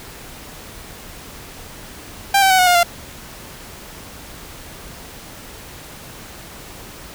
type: tone with pitch steps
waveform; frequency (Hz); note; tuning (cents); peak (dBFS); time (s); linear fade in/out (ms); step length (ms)
sawtooth; 791 / 770.3 / 750.1 / 730.4 / 711.2 / 692.6; G5 / G5 / F#5 / F#5 / F5 / F5; +15 / -30 / +23 / -23 / +31 / -15; -7; 2.34-2.832; 5; 82
effects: pink hiss -37 dBFS RMS until 7.14 s